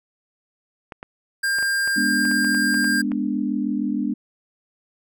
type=clicks; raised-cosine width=0.5 ms; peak=-20 dBFS; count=12; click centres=0.922 / 1.029 / 1.586 / 1.627 / 1.876 / 2.253 / 2.314 / 2.446 / 2.547 / 2.743 / 2.844 / 3.118 s
type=tone; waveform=square; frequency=1600 Hz; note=G6; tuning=35 cents sharp; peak=-20 dBFS; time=1.43-3.02 s; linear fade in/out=10 ms
type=chord; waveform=sine; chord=G# diminished; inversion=none; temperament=equal; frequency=207.7 / 246.9 / 293.7 Hz; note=G#3 / B3 / D4; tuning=0 / 0 / 0 cents; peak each=-25 dBFS; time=1.96-4.14 s; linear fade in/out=10 ms
effects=none